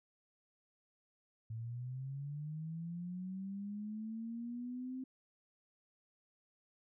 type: linear sweep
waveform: sine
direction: up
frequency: 110 to 261.6 Hz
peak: -40 dBFS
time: 1.5-5.04 s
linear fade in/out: 5 ms
effects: none